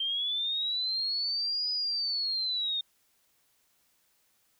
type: linear two-way sweep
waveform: sine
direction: up then down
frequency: 3136 to 4978 to 3650 Hz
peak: -28 dBFS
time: 0-2.81 s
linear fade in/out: 5 ms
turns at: 1.71 s
effects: white hiss -70 dBFS RMS until 4.59 s